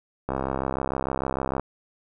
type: click train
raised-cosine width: 1 ms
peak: -12 dBFS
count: 88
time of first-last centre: 0.29-1.596 s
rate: 66.6 Hz
effects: none